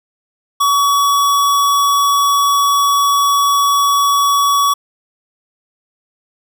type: tone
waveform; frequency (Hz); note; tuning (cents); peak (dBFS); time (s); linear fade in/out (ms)
square; 1131; C#6; +34; -11; 0.6-4.74; 10
effects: none